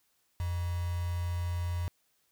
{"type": "tone with quantisation", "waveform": "sine", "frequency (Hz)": 87.31, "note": "F2", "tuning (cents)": 0, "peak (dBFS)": -30, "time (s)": [0.4, 1.88], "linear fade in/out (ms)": 0, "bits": 7, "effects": ["white hiss -73 dBFS RMS until 2.31 s"]}